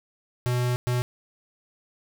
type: tone bursts at uneven times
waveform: square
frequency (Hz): 123.47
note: B2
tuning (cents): 0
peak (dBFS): -23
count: 2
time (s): 0.46-0.76 / 0.87-1.02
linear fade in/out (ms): 0
effects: none